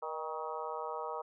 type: harmonic tone with a mistuned harmonic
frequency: 158.4 Hz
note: D#3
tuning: 31 cents sharp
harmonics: 3 / 4 / 5 / 6 / 7 / 8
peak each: -42 / -44 / -44 / -42 / -45 / -45 dBFS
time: 0.02-1.22 s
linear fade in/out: 10 ms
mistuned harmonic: 4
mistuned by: -52 cents
effects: none